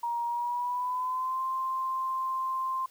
sine tone with pitch glide, 944 to 1047.4 Hz, A#5 to C6, +22 to +1 cents, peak -28 dBFS, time 0.03-2.86 s, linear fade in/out 5 ms, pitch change +179 cents, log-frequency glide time 0.26-1.42 s, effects white hiss -60 dBFS RMS until 2.9 s

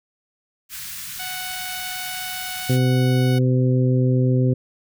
white band-stop noise, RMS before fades -33 dBFS, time 0.69-2.79 s, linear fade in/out 50 ms, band 190 to 1300 Hz, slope 24 dB/octave
10% pulse tone, 740 Hz, F#5, in tune, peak -21 dBFS, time 1.19-3.39 s, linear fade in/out 10 ms
harmonic tone, 127.7 Hz, C3, 42 cents flat, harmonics 1 / 2 / 3 / 4, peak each -16 / -22 / -26 / -28 dBFS, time 2.69-4.54 s, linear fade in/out 10 ms
effects none

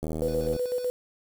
click train, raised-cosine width 2 ms, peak -19 dBFS, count 43, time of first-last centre 0.03-0.564 s, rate 78.7 Hz
sine tone with tremolo, 496.2 Hz, B4, 8 cents sharp, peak -24 dBFS, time 0.22-0.9 s, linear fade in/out 0 ms, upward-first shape square, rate 8 Hz, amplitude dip 55%
effects 7-bit

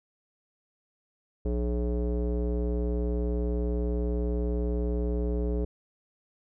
square tone with low-pass filter, 60 Hz, B1, 49 cents flat, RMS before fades -28 dBFS, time 1.45-5.65 s, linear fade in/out 5 ms, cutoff 450 Hz, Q 3.4, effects none

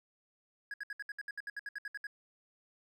triangle tone bursts, 1661.2 Hz, G#6, in tune, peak -36 dBFS, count 15, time 0.71-2.069 s, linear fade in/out 2 ms, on 29 ms, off 66 ms, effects none

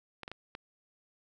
clicks, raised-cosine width 0.3 ms, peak -25 dBFS, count 4, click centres 0.233 / 0.279 / 0.316 / 0.551 s, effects none

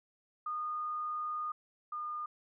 sine tone pair in turn, 1226 / 1215.4 Hz, D#6 / D#6, -26 / -41 cents, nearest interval unison, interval 15 cents, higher first, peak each -34 / -36 dBFS, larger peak first, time 0.46-1.52 / 1.92-2.26 s, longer first, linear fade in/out 5 ms, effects none

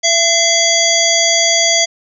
harmonic tone with a mistuned harmonic, 670 Hz, E5, 28 cents sharp, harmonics 1 / 3 / 5 / 7 / 9 / 10, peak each -17 / -17 / -17 / -17 / -17 / -17 dBFS, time 0.03-1.86 s, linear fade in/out 20 ms, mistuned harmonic 3, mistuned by +35 cents, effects none

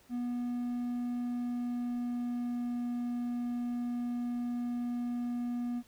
triangle tone with pitch glide, 243.2 to 241.7 Hz, B3 to B3, -26 to -37 cents, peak -30 dBFS, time 0.09-5.83 s, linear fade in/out 50 ms, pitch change -11 cents, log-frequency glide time 1.18-2.86 s, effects pink hiss -63 dBFS RMS until 5.87 s

